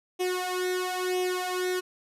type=tone with flanger; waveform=sawtooth; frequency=365.3 Hz; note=F#4; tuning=22 cents flat; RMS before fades=-29 dBFS; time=0.19-1.81 s; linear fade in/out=20 ms; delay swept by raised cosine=0.33 to 2.23 ms; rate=1 Hz; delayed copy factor=+0.8; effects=resampled to 32000 Hz